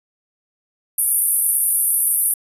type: band-pass noise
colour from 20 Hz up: pink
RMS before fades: -18 dBFS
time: 0.98-2.34 s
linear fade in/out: 5 ms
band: 9300 to 13000 Hz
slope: 96 dB/octave
effects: resampled to 32000 Hz